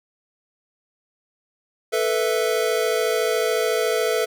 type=chord; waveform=square; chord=A suspended second; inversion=none; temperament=equal; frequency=440 / 493.9 / 659.3 Hz; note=A4 / B4 / E5; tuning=0 / 0 / 0 cents; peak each=-23 / -25 / -26 dBFS; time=1.92-4.26 s; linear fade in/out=20 ms; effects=none